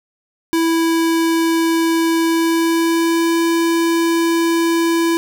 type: tone with pitch glide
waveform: square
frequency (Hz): 329.6 to 333.6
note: E4 to E4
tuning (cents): 0 to +21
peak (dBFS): -14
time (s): 0.53-5.17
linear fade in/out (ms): 0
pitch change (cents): +21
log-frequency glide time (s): 2.26-3.41
effects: none